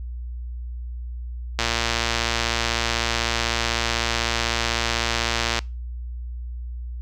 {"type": "click train", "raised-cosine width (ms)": 0.2, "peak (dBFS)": -4, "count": 465, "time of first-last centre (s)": [1.59, 5.59], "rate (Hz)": 116, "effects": ["noise-tail reverb RT60 0.3 s tail -25 dB re dry", "added 60 Hz sine -29 dBFS peak until 7.01 s"]}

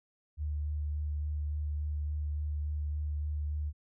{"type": "tone with vibrato", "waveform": "sine", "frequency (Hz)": 74.7, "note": "D2", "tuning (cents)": 30, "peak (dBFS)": -31, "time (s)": [0.37, 3.73], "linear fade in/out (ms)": 50, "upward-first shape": "sine", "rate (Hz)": 3.5, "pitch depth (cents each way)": 14, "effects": []}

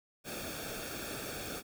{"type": "noise with comb filter", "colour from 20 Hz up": "pink", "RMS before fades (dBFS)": -41, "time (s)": [0.24, 1.63], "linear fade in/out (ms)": 50, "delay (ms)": 1, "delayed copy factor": -0.7, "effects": []}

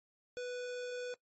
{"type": "tone", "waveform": "square", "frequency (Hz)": 493.9, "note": "B4", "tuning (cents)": 0, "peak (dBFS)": -39, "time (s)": [0.37, 1.14], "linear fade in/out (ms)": 0, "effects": ["noise-tail reverb RT60 0.1 s tail -21 dB re dry", "MP3 32 kbps"]}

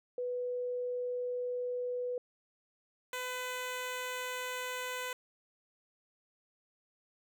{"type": "tone pair in turn", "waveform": ["sine", "10% pulse"], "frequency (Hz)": [493.9, 502.8], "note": ["B4", "B4"], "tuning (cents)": [0, 31], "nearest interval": "unison", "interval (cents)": 31, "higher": "second", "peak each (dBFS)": [-33, -28], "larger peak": "second", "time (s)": [[0.18, 2.18], [3.13, 5.13]], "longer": "neither", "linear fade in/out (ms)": 2, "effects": []}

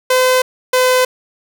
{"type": "tone pair in turn", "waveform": "sawtooth", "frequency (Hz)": [511, 508.4], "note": ["C5", "C5"], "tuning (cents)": [-41, -50], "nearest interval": "unison", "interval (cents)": 9, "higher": "first", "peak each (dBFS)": -6, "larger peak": "neither", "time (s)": [[0.1, 0.42], [0.73, 1.05]], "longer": "neither", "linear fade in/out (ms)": 5, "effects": []}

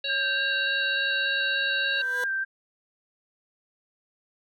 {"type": "harmonic tone", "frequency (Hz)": 554.4, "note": "C#5", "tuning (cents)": 0, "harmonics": [1, 3, 5, 7, 8], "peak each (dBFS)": [-39, -39, -32, -30, -38], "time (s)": [0.04, 2.02], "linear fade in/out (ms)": 5}
{"type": "tone with vibrato", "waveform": "sine", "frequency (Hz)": 1583, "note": "G6", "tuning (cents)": 17, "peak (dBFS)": -25, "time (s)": [0.08, 2.45], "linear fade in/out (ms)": 20, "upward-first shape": "square", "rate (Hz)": 3.4, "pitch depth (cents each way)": 19}
{"type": "tone with exponential growth", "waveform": "20% pulse", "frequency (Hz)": 493.9, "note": "B4", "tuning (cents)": 0, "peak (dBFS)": -24, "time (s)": [1.78, 2.24], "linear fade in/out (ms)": 2, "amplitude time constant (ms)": 99}
{"effects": []}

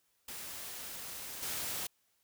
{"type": "noise with level steps", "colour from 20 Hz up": "white", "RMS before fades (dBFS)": [-44, -38], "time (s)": [0.28, 1.87], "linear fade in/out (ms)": 5, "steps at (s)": 1.42, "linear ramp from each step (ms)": 10, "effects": ["white hiss -75 dBFS RMS until 2.23 s"]}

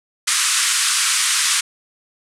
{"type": "band-pass noise", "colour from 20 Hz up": "white", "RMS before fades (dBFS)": -18, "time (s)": [0.27, 1.61], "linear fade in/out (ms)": 10, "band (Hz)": [1100, 10000], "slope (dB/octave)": 48, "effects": []}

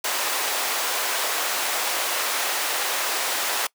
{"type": "high-pass noise", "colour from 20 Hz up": "pink", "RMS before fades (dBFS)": -25, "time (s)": [0.04, 3.67], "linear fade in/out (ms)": 5, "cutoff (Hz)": 650, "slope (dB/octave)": 12, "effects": ["noise-tail reverb RT60 0.1 s tail -23 dB re dry", "high-pass 300 Hz 12 dB/octave"]}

